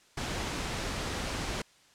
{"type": "noise", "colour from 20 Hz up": "pink", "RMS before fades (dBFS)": -34, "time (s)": [0.17, 1.62], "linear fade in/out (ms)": 5, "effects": ["white hiss -61 dBFS RMS until 1.94 s", "low-pass 7000 Hz 12 dB/octave"]}